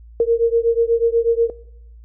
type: beating tone pair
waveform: sine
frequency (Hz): 460 / 468.2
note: A#4 / A#4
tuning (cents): -23 / +8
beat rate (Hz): 8.2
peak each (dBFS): -16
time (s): 0.2-1.5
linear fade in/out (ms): 2
effects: noise-tail reverb RT60 0.8 s tail -20 dB re dry + added 57 Hz sine -39 dBFS peak until 2.04 s